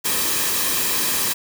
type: noise with comb filter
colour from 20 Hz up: white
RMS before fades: -21 dBFS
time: 0.04-1.34 s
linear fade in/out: 20 ms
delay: 1.4 ms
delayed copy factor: -0.5
effects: none